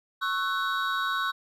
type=tone cluster; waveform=triangle; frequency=1101 / 1323 / 1498 / 3810 Hz; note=C#6 / E6 / F#6 / A#7; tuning=-12 / +6 / +21 / +37 cents; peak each=-28 / -32 / -28 / -33 dBFS; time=0.21-1.32 s; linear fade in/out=20 ms; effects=none